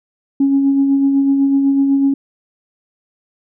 sine tone with tremolo, 275.6 Hz, C#4, 10 cents flat, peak -8 dBFS, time 0.4-2.14 s, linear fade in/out 5 ms, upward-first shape sine, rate 8 Hz, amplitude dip 35%, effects tanh soft clip ceiling -5 dBFS

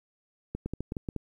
clicks, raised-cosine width 3 ms, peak -20 dBFS, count 8, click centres 0.55 / 0.66 / 0.736 / 0.806 / 0.921 / 0.968 / 1.088 / 1.163 s, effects 10-bit

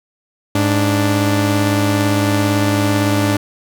sawtooth tone pair together, 103.84 / 293.7 Hz, G#2 / D4, 0 / 0 cents, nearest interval octave + tritone, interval 1800 cents, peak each -12 dBFS, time 0.55-3.37 s, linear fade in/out 5 ms, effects none

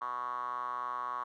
5% pulse tone with band-pass filter, 123.47 Hz, B2, in tune, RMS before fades -37 dBFS, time 0.01-1.24 s, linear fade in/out 10 ms, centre 1100 Hz, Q 8.8, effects none

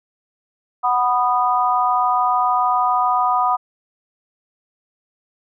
sine chord, B major, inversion second, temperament just, 740.8 / 987.8 / 1234.7 Hz, F#5 / B5 / D#6, +2 / 0 / -14 cents, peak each -19 dBFS, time 0.83-3.57 s, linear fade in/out 20 ms, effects none

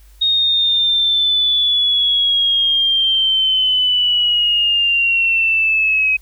sine linear sweep, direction down, 3729 to 2533 Hz, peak -12 dBFS, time 0.21-6.17 s, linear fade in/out 10 ms, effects added 50 Hz sine -42 dBFS peak until 6.21 s + white hiss -54 dBFS RMS until 6.21 s

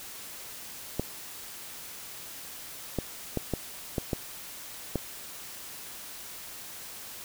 clicks, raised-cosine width 2 ms, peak -14 dBFS, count 7, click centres 0.996 / 2.987 / 3.373 / 3.537 / 3.982 / 4.132 / 4.957 s, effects white hiss -43 dBFS RMS until 7.24 s

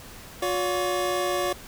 25% pulse tone pair together, 358.9 / 569.7 Hz, F4 / C#5, +47 / +47 cents, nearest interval minor sixth, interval 800 cents, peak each -23 dBFS, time 0.42-1.53 s, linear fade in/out 5 ms, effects pink hiss -44 dBFS RMS until 1.67 s

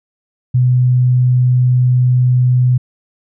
sine tone, 125.5 Hz, B2, 28 cents sharp, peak -8 dBFS, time 0.54-2.78 s, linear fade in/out 10 ms, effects none

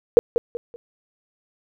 sine tone with echo, 472.8 Hz, A#4, 24 cents sharp, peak -5 dBFS, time 0.17-0.19 s, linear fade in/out 0 ms, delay 190 ms, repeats 3, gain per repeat -10 dB, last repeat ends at 0.76 s, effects none

